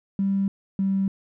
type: tone pair in turn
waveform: triangle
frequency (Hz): 196 / 193.97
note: G3 / G3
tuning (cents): 0 / -18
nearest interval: unison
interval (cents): 18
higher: first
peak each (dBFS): -16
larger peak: neither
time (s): 0.19-0.48 / 0.79-1.08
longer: neither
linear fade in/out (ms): 2
effects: tanh soft clip ceiling -18 dBFS